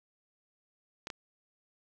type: clicks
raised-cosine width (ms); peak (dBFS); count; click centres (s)
0.2; -21; 2; 1.071 / 1.102
effects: none